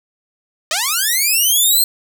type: linear sweep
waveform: 5% pulse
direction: up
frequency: 587.3 to 4228 Hz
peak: -4 dBFS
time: 0.71-1.84 s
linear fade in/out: 2 ms
effects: none